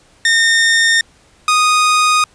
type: tone pair in turn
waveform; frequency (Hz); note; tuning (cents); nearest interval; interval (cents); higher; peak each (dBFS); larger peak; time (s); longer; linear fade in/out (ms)
sawtooth; 1827 / 1240.4; A#6 / D#6; -35 / -6; perfect fifth; 671; first; -6 / -6; neither; 0.25-1.01 / 1.48-2.24; neither; 2
effects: pink hiss -50 dBFS RMS until 2.34 s + resampled to 22050 Hz